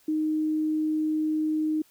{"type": "tone", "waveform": "sine", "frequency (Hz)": 310.1, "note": "D#4", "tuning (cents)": -6, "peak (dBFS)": -23, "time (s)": [0.08, 1.82], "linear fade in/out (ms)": 5, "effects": ["white hiss -61 dBFS RMS until 1.9 s"]}